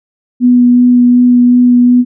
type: tone with vibrato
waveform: sine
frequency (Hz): 245.5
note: B3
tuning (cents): -10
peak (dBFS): -3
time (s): 0.4-2.05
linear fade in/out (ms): 50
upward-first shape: sine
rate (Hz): 2.7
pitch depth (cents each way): 10
effects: none